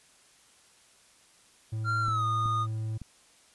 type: tone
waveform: triangle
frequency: 110 Hz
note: A2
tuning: in tune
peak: -28 dBFS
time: 1.72-2.98 s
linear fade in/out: 10 ms
type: tone with pitch glide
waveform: triangle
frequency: 1381 to 1230.3 Hz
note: F6 to D#6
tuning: -20 to -20 cents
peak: -25 dBFS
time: 1.84-2.67 s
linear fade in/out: 50 ms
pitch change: -200 cents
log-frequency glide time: 2.01-2.25 s
type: clicks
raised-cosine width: 5 ms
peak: -28 dBFS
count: 3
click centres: 2.083 / 2.459 / 3.017 s
effects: white hiss -60 dBFS RMS until 3.54 s + resampled to 24000 Hz